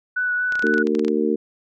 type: tone with vibrato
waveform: sine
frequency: 1480 Hz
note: F#6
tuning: in tune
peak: -19 dBFS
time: 0.16-0.83 s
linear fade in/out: 10 ms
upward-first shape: sine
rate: 4.2 Hz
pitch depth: 14 cents each way
type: clicks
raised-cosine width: 0.2 ms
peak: -16 dBFS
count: 12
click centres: 0.523 / 0.555 / 0.594 / 0.624 / 0.668 / 0.74 / 0.781 / 0.871 / 0.951 / 0.994 / 1.048 / 1.082 s
type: harmonic tone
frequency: 75.8 Hz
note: D#2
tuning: 45 cents flat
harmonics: 3 / 4 / 5 / 6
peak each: -23 / -23 / -23 / -23 dBFS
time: 0.63-1.36 s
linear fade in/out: 10 ms
effects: none